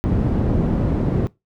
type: low-pass noise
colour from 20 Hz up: white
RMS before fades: -19 dBFS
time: 0.04-1.27 s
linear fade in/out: 0 ms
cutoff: 230 Hz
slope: 12 dB/octave
effects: noise-tail reverb RT60 0.2 s tail -20 dB re dry